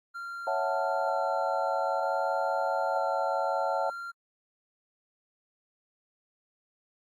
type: tone with vibrato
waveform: triangle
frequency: 1378 Hz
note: F6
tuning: 24 cents flat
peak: -34 dBFS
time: 0.14-4.12 s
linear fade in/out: 20 ms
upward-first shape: square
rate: 0.53 Hz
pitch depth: 8 cents each way
type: chord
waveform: sine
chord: F# minor seventh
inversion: second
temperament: equal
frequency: 554.4 / 659.3 / 740 / 880 Hz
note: C#5 / E5 / F#5 / A5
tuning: 0 / 0 / 0 / 0 cents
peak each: -32 dBFS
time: 0.47-3.9 s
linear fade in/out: 2 ms
effects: AAC 48 kbps